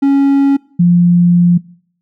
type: tone pair in turn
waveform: triangle / sine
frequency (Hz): 277.2 / 174.63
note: C#4 / F3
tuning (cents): 0 / 0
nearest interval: minor sixth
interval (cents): 800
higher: first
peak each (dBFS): -5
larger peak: neither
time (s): 0.02-0.57 / 0.79-1.58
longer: second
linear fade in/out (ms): 10
effects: noise-tail reverb RT60 0.6 s tail -23 dB re dry